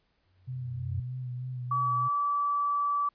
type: tone with exponential growth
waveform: sine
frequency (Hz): 92.5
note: F#2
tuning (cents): 0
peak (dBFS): -28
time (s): 0.26-1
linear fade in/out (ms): 5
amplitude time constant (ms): 160
type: tone with vibrato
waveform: sine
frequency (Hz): 125.9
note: B2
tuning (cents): +34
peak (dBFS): -33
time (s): 0.47-2.09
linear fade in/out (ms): 20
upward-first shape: sine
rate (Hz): 3.2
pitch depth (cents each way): 33
type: tone with pitch glide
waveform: sine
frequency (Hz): 1144 to 1154.6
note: D6 to D6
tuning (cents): -46 to -30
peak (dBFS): -25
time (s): 1.71-3.09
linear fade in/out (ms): 5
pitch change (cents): +16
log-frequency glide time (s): 1.87-2.1
effects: pink hiss -73 dBFS RMS until 3.14 s + resampled to 11025 Hz